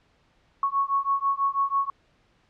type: beating tone pair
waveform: sine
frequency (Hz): 1103 / 1109.1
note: C#6 / C#6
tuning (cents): -9 / +1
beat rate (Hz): 6.1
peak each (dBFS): -25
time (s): 0.63-1.9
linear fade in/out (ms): 2
effects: pink hiss -64 dBFS RMS until 2.49 s + low-pass 4000 Hz 12 dB/octave